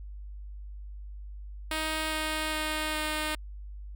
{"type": "tone with pitch steps", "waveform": "5% pulse", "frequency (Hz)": [313.5, 311.5, 309.5, 307.6], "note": ["D#4", "D#4", "D#4", "D#4"], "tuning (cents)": [13, 2, -9, -20], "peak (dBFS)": -18, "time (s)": [1.71, 3.35], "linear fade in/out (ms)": 2, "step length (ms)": 410, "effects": ["added 50 Hz sine -39 dBFS peak until 3.95 s"]}